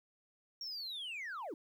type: linear sweep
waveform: sine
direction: down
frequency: 5610 to 264.2 Hz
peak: -38 dBFS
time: 0.61-1.54 s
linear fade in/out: 2 ms
effects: tanh soft clip ceiling -39 dBFS + 12-bit